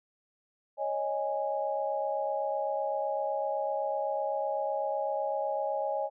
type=chord; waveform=sine; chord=C# suspended second; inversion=none; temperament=equal with one note detuned; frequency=554.4 / 622.3 / 826.8 Hz; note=C#5 / D#5 / G#5; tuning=0 / 0 / -8 cents; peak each=-33 dBFS; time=0.77-6.1 s; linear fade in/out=50 ms; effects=none